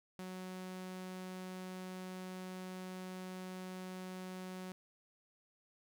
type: tone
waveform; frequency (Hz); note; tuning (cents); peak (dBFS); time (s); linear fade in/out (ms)
sawtooth; 185; F#3; 0; -40; 0.19-4.72; 0
effects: none